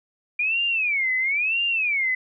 sine tone with vibrato, 2380 Hz, D7, 22 cents sharp, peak -20 dBFS, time 0.39-2.15 s, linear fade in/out 5 ms, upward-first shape sine, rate 1 Hz, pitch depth 280 cents each way, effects none

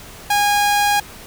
sawtooth tone, 820 Hz, G#5, 22 cents flat, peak -10 dBFS, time 0.3-1 s, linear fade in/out 5 ms, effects pink hiss -38 dBFS RMS until 1.26 s

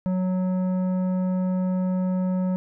triangle tone with tanh clipping, 184.5 Hz, F#3, 5 cents flat, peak -23 dBFS, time 0.06-2.56 s, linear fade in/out 0 ms, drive 15 dB, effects none

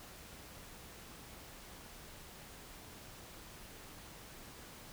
silence, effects pink hiss -53 dBFS RMS until 4.92 s

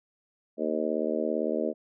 harmonic tone, 77.78 Hz, D#2, in tune, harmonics 3 / 4 / 5 / 6 / 7 / 8, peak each -33 / -33 / -33 / -33 / -33 / -33 dBFS, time 0.57-1.74 s, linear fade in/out 50 ms, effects none

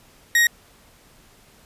40% pulse tone, 1880 Hz, A#6, 14 cents sharp, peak -13 dBFS, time 0.35-0.47 s, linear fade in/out 2 ms, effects pink hiss -53 dBFS RMS until 1.65 s + resampled to 32000 Hz

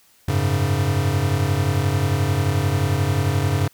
square chord, F# suspended second, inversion none, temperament equal, 92.5 / 103.83 / 138.59 Hz, F#2 / G#2 / C#3, 0 / 0 / 0 cents, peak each -23 dBFS, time 0.28-3.68 s, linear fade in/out 5 ms, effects white hiss -56 dBFS RMS until 3.73 s

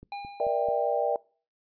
click train, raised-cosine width 3 ms, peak -33 dBFS, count 4, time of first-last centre 0.03-0.686 s, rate 4.57 Hz
square tone with exponential decay, 808 Hz, G#5, 48 cents flat, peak -33 dBFS, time 0.12-1 s, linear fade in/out 2 ms, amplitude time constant 190 ms
sine chord, E half-diminished seventh, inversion second, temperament just, 474.7 / 593.3 / 659.3 / 791.1 Hz, Bb4 / D5 / E5 / G5, +31 / +18 / 0 / +16 cents, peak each -30 / -28 / -30 / -29 dBFS, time 0.4-1.16 s, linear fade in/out 2 ms
effects noise-tail reverb RT60 0.4 s tail -23 dB re dry + resampled to 11025 Hz

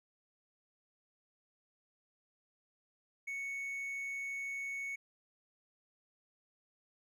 triangle tone, 2217 Hz, C#7, in tune, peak -36 dBFS, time 3.27-4.96 s, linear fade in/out 10 ms, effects none

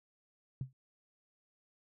sine tone with exponential decay, 130.81 Hz, C3, in tune, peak -31 dBFS, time 0.61-0.73 s, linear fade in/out 2 ms, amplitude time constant 25 ms, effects none

